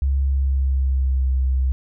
sine tone with pitch glide, 68.2 to 65.16 Hz, C#2 to C2, -28 to -7 cents, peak -16 dBFS, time 0.02-1.72 s, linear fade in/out 0 ms, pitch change -79 cents, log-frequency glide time 0.22-1.31 s, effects none

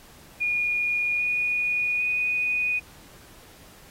sine tone with pitch steps, 2438 / 2458 / 2478 Hz, D#7 / D#7 / D#7, -36 / -22 / -8 cents, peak -22 dBFS, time 0.4-2.8 s, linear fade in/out 20 ms, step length 800 ms, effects pink hiss -51 dBFS RMS until 3.9 s + AAC 48 kbps

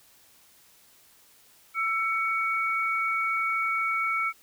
sine tone pair together, 1330.7 / 2238 Hz, E6 / C#7, +16 / +16 cents, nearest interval major sixth, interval 900 cents, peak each -27 dBFS, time 1.74-4.33 s, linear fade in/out 50 ms, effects white hiss -58 dBFS RMS until 4.42 s

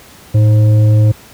sine tone with frequency modulation, 109.1 Hz, A2, 14 cents flat, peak -5 dBFS, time 0.34-1.12 s, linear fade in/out 10 ms, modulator 421 Hz, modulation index 0.26, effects pink hiss -39 dBFS RMS until 1.33 s + high-pass 60 Hz 12 dB/octave

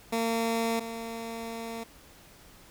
15% pulse tone pair in turn, 228.4 / 228.4 Hz, A#3 / A#3, -35 / -35 cents, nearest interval unison, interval 0 cents, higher neither, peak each -20 / -29 dBFS, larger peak first, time 0.12-0.8 / 0.8-1.84 s, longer second, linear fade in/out 10 ms, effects pink hiss -54 dBFS RMS until 2.7 s

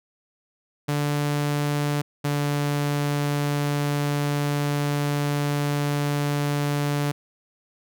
sawtooth tone pair in turn, 146 / 144.99 Hz, D3 / D3, -10 / -22 cents, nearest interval unison, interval 12 cents, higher first, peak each -18 dBFS, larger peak neither, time 0.88-2.02 / 2.24-7.12 s, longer second, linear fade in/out 10 ms, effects none

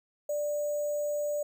sine tone with sample-and-hold, 590 Hz, D5, 8 cents sharp, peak -28 dBFS, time 0.29-1.43 s, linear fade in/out 5 ms, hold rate 7350 Hz, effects none

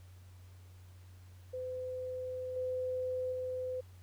sine tone with level steps, 509 Hz, C5, 48 cents flat, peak -37 / -33 / -35 dBFS, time 1.53-3.81 s, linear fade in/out 10 ms, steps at 2.56 / 3.32 s, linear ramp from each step 5 ms, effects added 91 Hz sine -52 dBFS peak until 4.02 s + pink hiss -66 dBFS RMS until 4.02 s

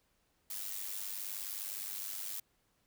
blue noise with amplitude modulation, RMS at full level -38 dBFS, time 0.5-2.4 s, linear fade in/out 5 ms, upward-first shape sine, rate 99.4 Hz, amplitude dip 70%, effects pink hiss -75 dBFS RMS until 2.86 s

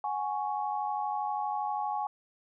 sine chord, F# suspended second, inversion none, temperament just, 740 / 832.5 / 1110 Hz, F#5 / G#5 / C#6, 0 / +4 / +2 cents, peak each -37 / -31 / -37 dBFS, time 0.04-2.07 s, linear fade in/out 2 ms, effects none

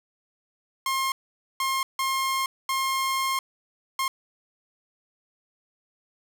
sawtooth tone bursts at uneven times, 1067 Hz, C6, 34 cents sharp, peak -20 dBFS, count 5, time 0.86-1.12 / 1.6-1.83 / 1.99-2.46 / 2.69-3.39 / 3.99-4.08 s, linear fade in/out 2 ms, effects none

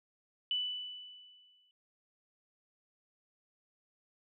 sine tone with exponential decay, 2981 Hz, F#7, 12 cents sharp, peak -29 dBFS, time 0.51-1.71 s, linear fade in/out 1 ms, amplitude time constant 260 ms, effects none

